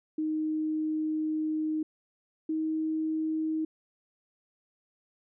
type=tone pair in turn; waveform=sine; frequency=311.1 / 315.4 Hz; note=D#4 / D#4; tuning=0 / +24 cents; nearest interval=unison; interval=24 cents; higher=second; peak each=-27 dBFS; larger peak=neither; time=0.18-1.83 / 2.49-3.65 s; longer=first; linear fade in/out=5 ms; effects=none